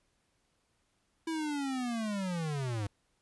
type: linear sweep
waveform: square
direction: down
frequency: 329.6 to 98 Hz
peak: -33 dBFS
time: 1.27-2.87 s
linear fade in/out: 5 ms
effects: pink hiss -75 dBFS RMS until 3.21 s + resampled to 24000 Hz